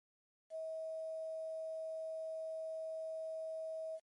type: tone with quantisation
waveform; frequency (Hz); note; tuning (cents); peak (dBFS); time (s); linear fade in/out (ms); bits
sine; 641; E5; -49; -40; 0.5-4; 50; 11
effects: MP3 48 kbps